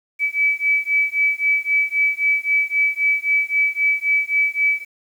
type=beating tone pair; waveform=sine; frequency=2293 / 2296.8 Hz; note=D7 / D7; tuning=-42 / -39 cents; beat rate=3.8 Hz; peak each=-19 / -19 dBFS; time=0.19-4.85 s; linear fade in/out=50 ms; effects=8-bit